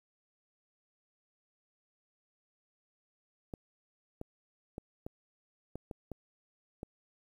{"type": "clicks", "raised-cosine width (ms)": 2, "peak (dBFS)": -27, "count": 8, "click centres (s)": [3.538, 4.214, 4.781, 5.065, 5.756, 5.912, 6.117, 6.831], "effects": ["10-bit"]}